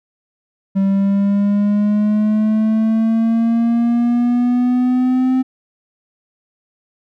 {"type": "exponential sweep", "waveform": "triangle", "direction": "up", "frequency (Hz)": [193.8, 259.7], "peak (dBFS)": -10, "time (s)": [0.75, 5.43], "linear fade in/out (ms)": 20, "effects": []}